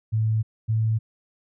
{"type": "tone pair in turn", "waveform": "sine", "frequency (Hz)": [110, 110.83], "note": ["A2", "A2"], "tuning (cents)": [0, 13], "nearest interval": "unison", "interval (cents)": 13, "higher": "second", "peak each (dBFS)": -19, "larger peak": "neither", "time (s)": [[0.12, 0.43], [0.68, 0.99]], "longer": "neither", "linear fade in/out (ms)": 20, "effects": []}